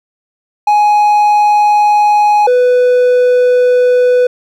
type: tone pair in turn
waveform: triangle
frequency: 835 / 496.5 Hz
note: G#5 / B4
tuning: +9 / +9 cents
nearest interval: major sixth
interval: 900 cents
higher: first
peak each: -4 dBFS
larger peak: neither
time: 0.67-2.47 / 2.47-4.27 s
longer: neither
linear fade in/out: 5 ms
effects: none